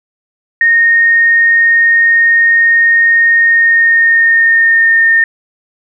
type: tone with pitch glide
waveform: sine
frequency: 1849 to 1824.6 Hz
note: A#6 to A#6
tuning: -15 to -38 cents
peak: -5 dBFS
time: 0.61-5.24 s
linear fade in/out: 2 ms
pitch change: -23 cents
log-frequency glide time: 3.37-5.07 s
effects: none